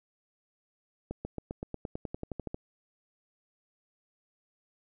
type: accelerating click train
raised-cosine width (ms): 2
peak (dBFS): -22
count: 15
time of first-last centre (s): 1.11-2.545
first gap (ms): 140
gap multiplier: 0.95
effects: none